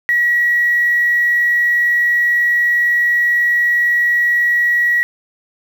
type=tone with quantisation; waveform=sine; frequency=1919 Hz; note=A#6; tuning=50 cents sharp; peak=-11 dBFS; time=0.09-5.03 s; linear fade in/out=0 ms; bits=6; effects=none